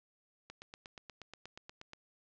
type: click train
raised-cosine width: 0.2 ms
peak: -30 dBFS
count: 13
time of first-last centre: 0.5-1.934 s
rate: 8.37 Hz
effects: low-pass 6000 Hz 12 dB/octave